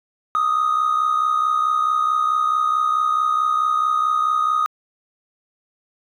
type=tone with amplitude modulation; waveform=triangle; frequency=1244.5 Hz; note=D#6; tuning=in tune; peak=-10 dBFS; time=0.35-4.66 s; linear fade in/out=0 ms; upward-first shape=sine; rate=64.6 Hz; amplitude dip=70%; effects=tanh soft clip ceiling -11 dBFS